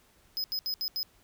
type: tone bursts at uneven times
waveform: square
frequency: 5060 Hz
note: D#8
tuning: 28 cents sharp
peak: -30 dBFS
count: 5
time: 0.37-0.44 / 0.52-0.59 / 0.66-0.74 / 0.81-0.88 / 0.96-1.03 s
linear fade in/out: 0 ms
effects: pink hiss -63 dBFS RMS until 1.23 s